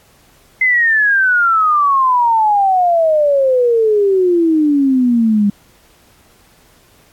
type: exponential sweep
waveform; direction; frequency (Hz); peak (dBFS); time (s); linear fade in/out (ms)
sine; down; 2074 to 200; -9; 0.61-5.5; 5
effects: pink hiss -50 dBFS RMS until 7.12 s + AAC 64 kbps